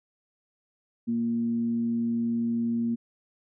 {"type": "tone with frequency modulation", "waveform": "sine", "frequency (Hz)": 233.1, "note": "A#3", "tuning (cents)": 0, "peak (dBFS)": -24, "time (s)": [1.07, 2.96], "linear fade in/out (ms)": 20, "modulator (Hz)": 117, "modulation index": 0.21, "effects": []}